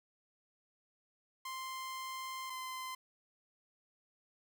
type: tone pair in turn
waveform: sawtooth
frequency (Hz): 1046.5 / 1033.9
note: C6 / C6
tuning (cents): 0 / -21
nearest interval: unison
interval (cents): 21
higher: first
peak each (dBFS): -37 / -37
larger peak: neither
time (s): 1.45-2.5 / 2.5-2.95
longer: first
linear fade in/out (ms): 5
effects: none